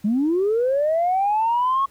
sine linear sweep, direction up, 196 to 1108.7 Hz, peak -16 dBFS, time 0.04-1.86 s, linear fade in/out 10 ms, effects tanh soft clip ceiling -13 dBFS + pink hiss -55 dBFS RMS until 1.9 s

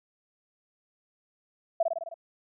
sine tone with echo, 667 Hz, E5, 20 cents sharp, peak -20 dBFS, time 1.8-1.83 s, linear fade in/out 5 ms, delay 52 ms, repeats 6, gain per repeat -3 dB, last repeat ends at 2.142 s, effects none

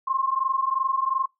sine tone pair together, 1055.2 / 1078 Hz, C6 / C#6, +14 / -49 cents, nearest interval unison, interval 37 cents, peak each -24 / -25 dBFS, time 0.07-1.26 s, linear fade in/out 10 ms, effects noise-tail reverb RT60 0.2 s tail -24 dB re dry

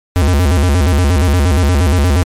square tone with vibrato, 79.8 Hz, D#2, 44 cents sharp, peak -9 dBFS, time 0.16-2.23 s, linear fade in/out 0 ms, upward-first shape square, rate 8.5 Hz, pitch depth 210 cents each way, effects MP3 64 kbps

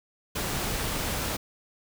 pink noise, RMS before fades -30 dBFS, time 0.35-1.37 s, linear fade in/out 10 ms, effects none

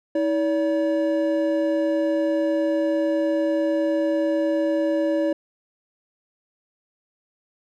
triangle tone pair together, 320.8 / 571.6 Hz, E4 / D5, -47 / -47 cents, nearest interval minor seventh, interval 1000 cents, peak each -20 dBFS, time 0.15-5.33 s, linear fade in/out 5 ms, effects none

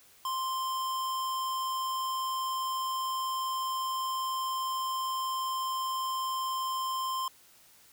square tone, 1046.5 Hz, C6, in tune, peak -31 dBFS, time 0.25-7.28 s, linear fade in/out 2 ms, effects white hiss -59 dBFS RMS until 7.92 s

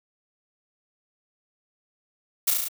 blue noise with echo, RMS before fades -20 dBFS, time 2.47-2.51 s, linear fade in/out 10 ms, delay 35 ms, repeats 5, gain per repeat -2 dB, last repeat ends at 2.685 s, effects none

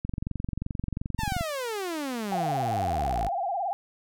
click train, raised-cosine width 5 ms, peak -18 dBFS, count 32, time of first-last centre 0.05-1.41 s, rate 22.8 Hz
sawtooth exponential sweep, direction down, 932.3 to 49.82 Hz, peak -26 dBFS, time 1.18-3.29 s, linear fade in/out 20 ms
sine tone with vibrato, 740 Hz, F#5, in tune, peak -26 dBFS, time 2.32-3.73 s, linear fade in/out 0 ms, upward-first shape sine, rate 18 Hz, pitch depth 160 cents each way
effects none

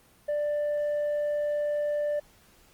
triangle tone with tanh clipping, 590 Hz, D5, 8 cents sharp, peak -26 dBFS, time 0.28-2.2 s, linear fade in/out 10 ms, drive 7 dB, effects pink hiss -59 dBFS RMS until 2.73 s + Opus 24 kbps

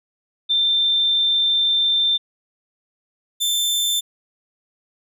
sine / sawtooth tone pair in turn, 3574 / 3551 Hz, A7 / A7, +26 / +15 cents, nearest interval unison, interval 11 cents, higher first, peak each -15 dBFS, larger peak neither, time 0.49-2.18 / 3.4-4.01 s, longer first, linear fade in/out 20 ms, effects none

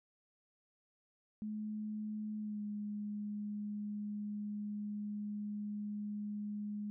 sine tone with pitch glide, 213.1 to 207.9 Hz, G#3 to G#3, +45 to +2 cents, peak -38 dBFS, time 1.42-6.9 s, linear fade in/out 0 ms, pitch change -43 cents, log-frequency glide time 2.39-2.62 s, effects none

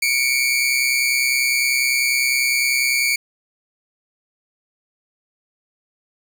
sawtooth tone pair together, 2217 / 2347 Hz, C#7 / D7, 0 / -2 cents, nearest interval minor second, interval 98 cents, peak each -16 dBFS, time 0.02-3.16 s, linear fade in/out 5 ms, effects none

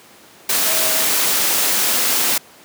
sine tone in noise, 640 Hz, D#5, 49 cents sharp, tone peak -28 dBFS, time 0.66-1.04 s, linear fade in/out 5 ms, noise white, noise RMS -17 dBFS, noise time 0.49-2.38 s, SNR -14 dB, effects pink hiss -45 dBFS RMS until 2.64 s + high-pass 200 Hz 12 dB/octave

